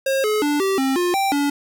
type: tone with pitch steps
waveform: square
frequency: 538 / 426.3 / 293 / 387.4 / 267.1 / 354.4 / 783 / 285.7 Hz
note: C5 / G#4 / D4 / G4 / C4 / F4 / G5 / D4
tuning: +48 / +45 / -4 / -20 / +36 / +25 / -2 / -48 cents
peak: -18 dBFS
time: 0.06-1.5 s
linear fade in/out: 5 ms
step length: 180 ms
effects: none